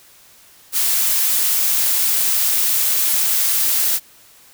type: noise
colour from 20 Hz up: blue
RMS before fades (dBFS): -17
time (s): 0.72-4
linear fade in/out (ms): 50
effects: white hiss -48 dBFS RMS until 4.53 s